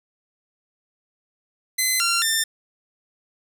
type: tone with pitch steps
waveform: 10% pulse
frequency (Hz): 2040 / 1378 / 1792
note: C7 / F6 / A6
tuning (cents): -44 / -24 / +31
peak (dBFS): -10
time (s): 1.78-2.44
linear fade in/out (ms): 10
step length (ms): 220
effects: none